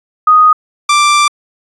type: tone pair in turn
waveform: sine / sawtooth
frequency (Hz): 1244.5 / 1177.4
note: D#6 / D6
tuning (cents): 0 / +4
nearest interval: minor second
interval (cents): 96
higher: first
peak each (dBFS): -3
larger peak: neither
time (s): 0.27-0.53 / 0.89-1.28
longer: second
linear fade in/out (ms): 5
effects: resampled to 22050 Hz